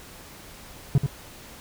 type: tone with echo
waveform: triangle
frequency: 138.59 Hz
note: C#3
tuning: in tune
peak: -12 dBFS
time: 0.95-0.98 s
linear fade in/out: 2 ms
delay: 83 ms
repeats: 1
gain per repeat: -6 dB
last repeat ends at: 1.063 s
effects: pink hiss -45 dBFS RMS until 1.6 s